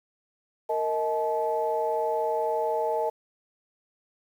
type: tone cluster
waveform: sine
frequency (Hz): 461 / 631 / 863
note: A#4 / D#5 / A5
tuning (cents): -19 / +24 / -34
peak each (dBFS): -28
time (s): 0.69-3.1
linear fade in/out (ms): 10
effects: tanh soft clip ceiling -14 dBFS + 9-bit